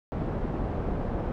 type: low-pass noise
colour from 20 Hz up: pink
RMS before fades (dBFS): -30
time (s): 0.12-1.32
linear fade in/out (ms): 0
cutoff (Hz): 700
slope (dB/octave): 12
effects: none